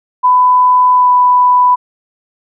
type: tone with pitch glide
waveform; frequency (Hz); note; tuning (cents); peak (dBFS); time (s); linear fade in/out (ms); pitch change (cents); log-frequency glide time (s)
sine; 1000 to 992.5; B5 to B5; +21 to +8; -5; 0.23-1.76; 20; -13; 0.94-1.1
effects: none